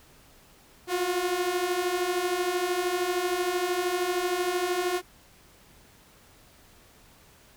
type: beating tone pair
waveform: sawtooth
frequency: 349.2 / 362.2 Hz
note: F4 / F#4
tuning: 0 / -37 cents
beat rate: 13 Hz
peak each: -27 / -23 dBFS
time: 0.87-5.02 s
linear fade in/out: 50 ms
effects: pink hiss -56 dBFS RMS until 7.56 s